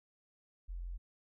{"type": "tone", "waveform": "sine", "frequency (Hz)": 43.72, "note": "F1", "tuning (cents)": 3, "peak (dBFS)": -39, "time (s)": [0.68, 0.98], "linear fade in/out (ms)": 20, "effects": []}